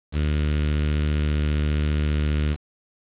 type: tone with notch filter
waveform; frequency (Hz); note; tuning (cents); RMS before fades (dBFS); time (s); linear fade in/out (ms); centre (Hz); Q
sawtooth; 74.9; D2; +35; -22; 0.12-2.57; 50; 820; 0.51
effects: resampled to 8000 Hz + 7-bit